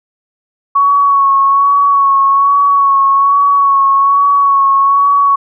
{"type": "tone with vibrato", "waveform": "sine", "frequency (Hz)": 1113, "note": "C#6", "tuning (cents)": 7, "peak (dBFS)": -6, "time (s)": [0.75, 5.36], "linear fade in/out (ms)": 10, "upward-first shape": "sine", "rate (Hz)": 1.2, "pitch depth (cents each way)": 26, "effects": []}